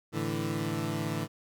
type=chord; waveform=20% pulse; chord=A suspended fourth; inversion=none; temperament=equal; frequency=110 / 146.83 / 164.81 Hz; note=A2 / D3 / E3; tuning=0 / 0 / 0 cents; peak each=-30 dBFS; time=0.12-1.28 s; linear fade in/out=50 ms; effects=none